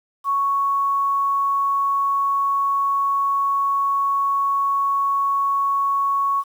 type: tone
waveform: sine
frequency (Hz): 1110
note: C#6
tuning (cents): +2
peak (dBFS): -17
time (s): 0.24-6.44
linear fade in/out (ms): 50
effects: 8-bit